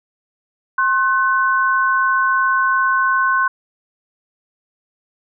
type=tone pair together; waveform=sine; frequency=1065 / 1507.8 Hz; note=C6 / F#6; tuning=+30 / +32 cents; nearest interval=tritone; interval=602 cents; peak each=-16 dBFS; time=0.78-3.48 s; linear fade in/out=5 ms; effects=none